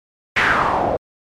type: noise with low-pass filter sweep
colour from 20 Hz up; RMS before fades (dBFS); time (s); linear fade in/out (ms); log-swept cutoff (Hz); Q
white; -17; 0.36-0.97; 10; 2100 to 550; 3.4
effects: MP3 96 kbps